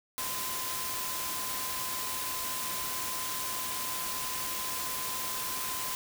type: tone in noise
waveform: sine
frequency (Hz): 1027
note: C6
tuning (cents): -33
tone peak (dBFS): -40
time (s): 0.18-5.95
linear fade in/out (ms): 0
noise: white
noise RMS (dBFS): -35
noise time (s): 0.18-5.95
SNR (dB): -8
effects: none